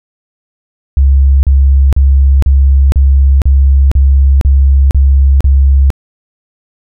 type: tone bursts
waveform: sine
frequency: 68.1 Hz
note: C#2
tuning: 30 cents flat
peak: -3 dBFS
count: 10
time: 0.97-5.903 s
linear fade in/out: 0 ms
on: 460 ms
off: 37 ms
effects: none